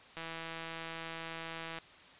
click train, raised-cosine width 0.3 ms, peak -26 dBFS, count 266, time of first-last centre 0.17-1.786 s, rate 164 Hz, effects white hiss -56 dBFS RMS until 2.19 s + resampled to 8000 Hz

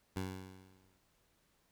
15% pulse tone with exponential decay, 93.9 Hz, F#2, 26 cents sharp, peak -29 dBFS, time 0.16-0.99 s, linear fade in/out 5 ms, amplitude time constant 180 ms, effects pink hiss -74 dBFS RMS until 1.71 s

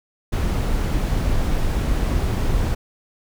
brown noise, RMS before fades -20 dBFS, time 0.32-2.75 s, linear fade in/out 10 ms, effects none

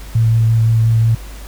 sine tone with vibrato, 113.1 Hz, A2, 48 cents sharp, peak -9 dBFS, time 0.15-1.15 s, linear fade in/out 5 ms, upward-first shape sine, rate 5.7 Hz, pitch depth 12 cents each way, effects added 50 Hz sine -30 dBFS peak until 1.47 s + pink hiss -38 dBFS RMS until 1.47 s

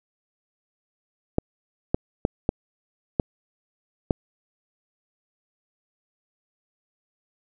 clicks, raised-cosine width 2 ms, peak -6 dBFS, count 6, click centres 1.384 / 1.945 / 2.251 / 2.491 / 3.198 / 4.108 s, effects none

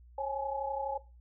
sine tone cluster, 545 / 821 / 853 Hz, C#5 / G#5 / G#5, -29 / -20 / +46 cents, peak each -35 / -38 / -36 dBFS, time 0.18-0.98 s, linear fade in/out 5 ms, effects noise-tail reverb RT60 0.3 s tail -19 dB re dry + added 60 Hz sine -53 dBFS peak until 1.2 s

